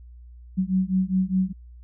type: beating tone pair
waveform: sine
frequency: 185 / 189.9 Hz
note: F#3 / F#3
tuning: 0 / +45 cents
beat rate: 4.9 Hz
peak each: -23 dBFS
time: 0.57-1.53 s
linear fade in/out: 20 ms
effects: added 60 Hz sine -42 dBFS peak until 1.83 s